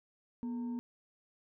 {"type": "tone with frequency modulation", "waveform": "sine", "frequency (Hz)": 241.2, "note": "B3", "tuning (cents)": -41, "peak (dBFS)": -35, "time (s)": [0.43, 0.79], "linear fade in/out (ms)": 0, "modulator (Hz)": 675, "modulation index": 0.22, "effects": []}